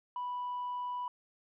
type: tone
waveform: sine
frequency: 986 Hz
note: B5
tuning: 3 cents flat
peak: -33 dBFS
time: 0.16-1.08 s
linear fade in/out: 2 ms
effects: tanh soft clip ceiling -32 dBFS